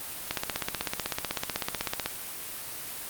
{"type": "click train", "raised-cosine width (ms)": 0.2, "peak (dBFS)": -10, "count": 29, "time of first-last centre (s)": [0.31, 2.06], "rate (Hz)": 16, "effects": ["white hiss -38 dBFS RMS until 3.09 s", "Opus 32 kbps"]}